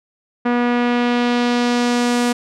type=tone with low-pass filter sweep; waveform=sawtooth; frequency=242 Hz; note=B3; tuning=35 cents flat; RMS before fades=-17 dBFS; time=0.45-2.33 s; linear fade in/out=10 ms; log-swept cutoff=1800 to 9400 Hz; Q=1.1; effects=none